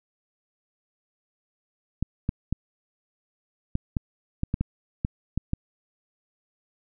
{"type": "clicks", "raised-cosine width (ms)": 5, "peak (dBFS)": -12, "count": 11, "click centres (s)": [2.026, 2.291, 2.526, 3.754, 3.968, 4.434, 4.541, 4.61, 5.049, 5.376, 5.534], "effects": []}